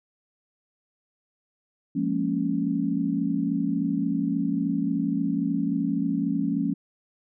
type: chord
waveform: sine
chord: Bb minor seventh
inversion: second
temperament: equal with one note detuned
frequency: 174.61 / 207.7 / 231.3 / 277.2 Hz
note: F3 / Ab3 / Bb3 / Db4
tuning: 0 / 0 / -13 / 0 cents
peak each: -29 / -29 / -30 / -26 dBFS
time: 1.95-6.74 s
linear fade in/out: 10 ms
effects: none